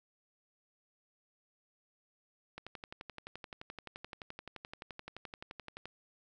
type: click train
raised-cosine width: 0.3 ms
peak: -28 dBFS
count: 39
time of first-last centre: 2.58-5.856 s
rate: 11.6 Hz
effects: none